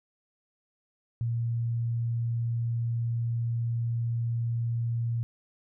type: tone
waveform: sine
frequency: 116.9 Hz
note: A#2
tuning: 5 cents sharp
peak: -26 dBFS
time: 1.21-5.23 s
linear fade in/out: 0 ms
effects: none